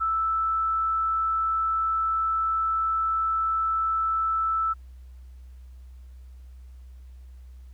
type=tone; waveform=sine; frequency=1318.5 Hz; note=E6; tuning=in tune; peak=-22 dBFS; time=0-4.74 s; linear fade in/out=20 ms; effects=added 63 Hz sine -42 dBFS peak until 7.73 s + pink hiss -67 dBFS RMS until 7.73 s